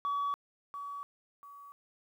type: tone with echo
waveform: sine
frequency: 1136 Hz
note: C#6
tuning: 42 cents sharp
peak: -28 dBFS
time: 0.05-0.34 s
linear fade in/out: 0 ms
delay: 690 ms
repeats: 2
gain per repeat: -10 dB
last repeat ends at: 1.72 s
effects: tanh soft clip ceiling -28 dBFS + 11-bit